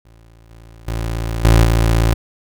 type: tone with level steps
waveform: 25% pulse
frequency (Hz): 56.4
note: A1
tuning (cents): +44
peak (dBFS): -40 / -35 / -16 / -4 / -8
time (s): 0.05-2.14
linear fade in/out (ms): 5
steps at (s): 0.5 / 0.87 / 1.44 / 1.64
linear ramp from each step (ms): 10
effects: none